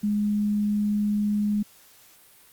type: tone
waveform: sine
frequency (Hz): 207.9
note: G#3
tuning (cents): +2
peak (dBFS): -21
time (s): 0.03-1.63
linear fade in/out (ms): 10
effects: white hiss -54 dBFS RMS until 2.52 s + Opus 48 kbps